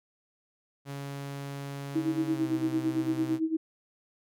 sawtooth tone with pitch glide, 140 to 129.12 Hz, C#3 to C3, +18 to -23 cents, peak -32 dBFS, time 0.85-3.4 s, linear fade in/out 50 ms, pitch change -141 cents, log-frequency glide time 2.31-2.49 s
sine tone with tremolo, 320.2 Hz, D#4, 50 cents sharp, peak -23 dBFS, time 1.95-3.57 s, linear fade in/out 10 ms, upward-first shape sine, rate 8.9 Hz, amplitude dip 80%
effects none

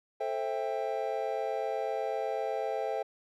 triangle chord, A minor seventh, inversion none, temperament just, 440 / 528 / 660 / 792 Hz, A4 / C5 / E5 / G5, 0 / +16 / +2 / +18 cents, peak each -34 dBFS, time 0.2-3.03 s, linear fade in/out 10 ms, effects none

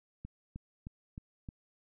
click train, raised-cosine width 5 ms, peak -30 dBFS, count 5, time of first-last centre 0.25-1.488 s, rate 3.23 Hz, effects none

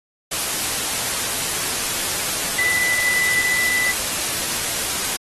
sine tone in noise, 1991 Hz, B6, 14 cents sharp, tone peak -18 dBFS, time 2.58-3.92 s, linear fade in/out 10 ms, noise white, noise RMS -23 dBFS, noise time 0.31-5.17 s, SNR +2 dB, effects AAC 32 kbps

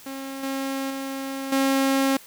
sawtooth tone with level steps, 270.3 Hz, C#4, 44 cents flat, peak -28 / -22 / -25 / -15 dBFS, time 0.06-2.17 s, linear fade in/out 5 ms, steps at 0.43 / 0.9 / 1.52 s, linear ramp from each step 5 ms, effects white hiss -47 dBFS RMS until 2.26 s

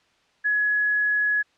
sine tone, 1686 Hz, G#6, 26 cents sharp, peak -19 dBFS, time 0.44-1.43 s, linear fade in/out 20 ms, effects white hiss -63 dBFS RMS until 1.57 s + low-pass 4000 Hz 12 dB/octave

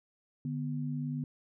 sine tone pair together, 148.3 / 246.9 Hz, D3 / B3, +17 / 0 cents, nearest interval major sixth, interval 883 cents, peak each -34 / -36 dBFS, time 0.45-1.24 s, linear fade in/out 2 ms, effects none

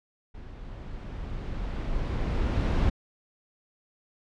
brown noise with level ramp, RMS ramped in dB -43 to -22 dBFS, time 0.34-2.9 s, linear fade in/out 10 ms, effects low-pass 4000 Hz 12 dB/octave

